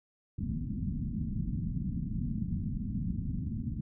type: low-pass noise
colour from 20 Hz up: white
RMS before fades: -34 dBFS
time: 0.38-3.81 s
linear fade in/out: 5 ms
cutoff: 240 Hz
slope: 48 dB/octave
effects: none